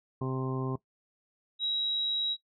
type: harmonic tone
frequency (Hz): 130.81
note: C3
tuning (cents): 0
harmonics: 1 / 2 / 3 / 4 / 5 / 6 / 7 / 8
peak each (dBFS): -32 / -36 / -37 / -48 / -47 / -48 / -48 / -42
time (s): 0.21-0.76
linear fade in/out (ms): 5
type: tone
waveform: sine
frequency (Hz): 3852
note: B7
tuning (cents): -44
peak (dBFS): -27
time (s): 1.59-2.37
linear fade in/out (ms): 50
effects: noise-tail reverb RT60 0.1 s tail -18 dB re dry